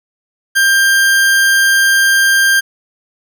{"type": "tone", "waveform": "40% pulse", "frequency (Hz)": 1590, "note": "G6", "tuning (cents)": 24, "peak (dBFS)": -7, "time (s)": [0.55, 2.61], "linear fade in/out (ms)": 20, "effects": []}